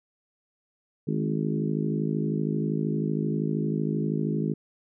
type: harmonic tone with a mistuned harmonic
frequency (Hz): 52.8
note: G#1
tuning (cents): +29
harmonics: 3 / 4 / 5 / 6 / 7 / 8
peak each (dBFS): -28 / -30 / -32 / -34 / -35 / -36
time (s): 1.07-4.54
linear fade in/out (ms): 10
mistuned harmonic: 3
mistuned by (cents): -32
effects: none